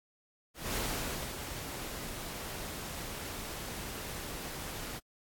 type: noise with ADSR envelope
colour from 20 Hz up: pink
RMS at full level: -34 dBFS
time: 0.54-5 s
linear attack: 200 ms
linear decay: 600 ms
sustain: -7 dB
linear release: 27 ms
effects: AAC 64 kbps